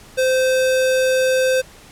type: tone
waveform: square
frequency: 518 Hz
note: C5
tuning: 17 cents flat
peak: -15 dBFS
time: 0.17-1.62 s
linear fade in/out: 20 ms
effects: pink hiss -44 dBFS RMS until 1.91 s + low-pass 12000 Hz 12 dB/octave